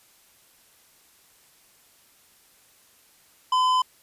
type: tone with tanh clipping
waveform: sine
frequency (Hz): 1016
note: B5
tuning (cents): +49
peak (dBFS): -20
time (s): 3.52-3.82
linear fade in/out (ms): 5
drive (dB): 12
effects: white hiss -58 dBFS RMS until 4.02 s + resampled to 32000 Hz